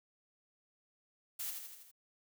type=noise with echo; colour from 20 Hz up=blue; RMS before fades=-40 dBFS; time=1.39-1.51 s; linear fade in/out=10 ms; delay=81 ms; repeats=5; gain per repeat=-4 dB; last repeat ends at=1.915 s; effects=none